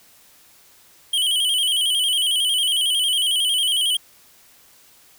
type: tone with vibrato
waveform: square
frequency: 3100 Hz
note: G7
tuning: 20 cents flat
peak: -18 dBFS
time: 1.13-3.97 s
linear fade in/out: 5 ms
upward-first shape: square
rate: 11 Hz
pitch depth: 64 cents each way
effects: white hiss -52 dBFS RMS until 5.18 s